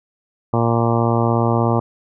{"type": "harmonic tone", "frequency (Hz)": 116.54, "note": "A#2", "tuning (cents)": 0, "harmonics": [1, 2, 3, 4, 5, 6, 7, 8, 9, 10], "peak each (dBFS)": [-18, -21, -23, -24, -25, -26, -26, -27, -28, -28], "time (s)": [0.53, 1.8], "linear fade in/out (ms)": 5, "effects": []}